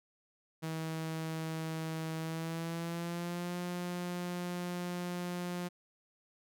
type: tone with pitch glide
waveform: sawtooth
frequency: 160.5 to 177.06 Hz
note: E3 to F3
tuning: -46 to +24 cents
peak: -32 dBFS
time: 0.62-5.69 s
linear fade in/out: 20 ms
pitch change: +170 cents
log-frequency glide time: 2.18-3.57 s
effects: none